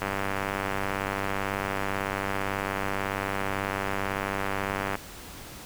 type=click train; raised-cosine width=0.5 ms; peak=-13 dBFS; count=485; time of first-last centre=0.02-4.954 s; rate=98.1 Hz; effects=pink hiss -43 dBFS RMS until 5.65 s